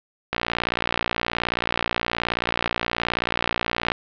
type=click train; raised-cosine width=0.3 ms; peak=-5 dBFS; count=212; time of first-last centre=0.33-3.918 s; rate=58.8 Hz; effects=low-pass 4000 Hz 12 dB/octave